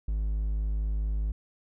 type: tone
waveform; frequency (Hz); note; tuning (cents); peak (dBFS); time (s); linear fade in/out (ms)
triangle; 52.3; G#1; +13; -24; 0.08-1.32; 5
effects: none